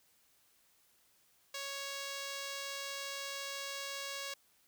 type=tone; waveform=5% pulse; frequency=554.4 Hz; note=C#5; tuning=in tune; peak=-28 dBFS; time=1.54-4.34 s; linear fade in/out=5 ms; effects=white hiss -70 dBFS RMS until 4.67 s